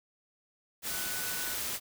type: tone in noise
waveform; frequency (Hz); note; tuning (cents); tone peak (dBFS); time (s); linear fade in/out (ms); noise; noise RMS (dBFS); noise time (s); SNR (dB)
sine; 1488; F#6; +9; -42; 0.88-1.58; 50; white; -35; 0.82-1.8; -10
effects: none